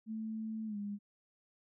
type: tone with pitch glide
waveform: sine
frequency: 220 to 204.1 Hz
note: A3 to G#3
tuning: 0 to -30 cents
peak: -37 dBFS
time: 0.06-0.99 s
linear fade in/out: 50 ms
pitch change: -130 cents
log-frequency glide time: 0.66-0.77 s
effects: none